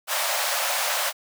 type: high-pass noise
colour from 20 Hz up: pink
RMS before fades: -25 dBFS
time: 0.07-1.13 s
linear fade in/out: 50 ms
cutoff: 540 Hz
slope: 96 dB/octave
effects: none